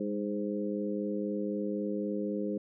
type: harmonic tone with a mistuned harmonic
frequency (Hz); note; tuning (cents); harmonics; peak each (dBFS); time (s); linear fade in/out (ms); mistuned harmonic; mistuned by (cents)
103.9; G#2; +1; 2 / 3 / 4 / 5; -34 / -36 / -37 / -38; 0-2.58; 5; 2; -35
effects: none